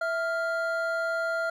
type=tone pair together; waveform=triangle; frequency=658.8 / 1396.9 Hz; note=E5 / F6; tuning=-1 / 0 cents; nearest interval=octave + minor second; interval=1301 cents; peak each=-27 dBFS; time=0.01-1.5 s; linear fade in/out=5 ms; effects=none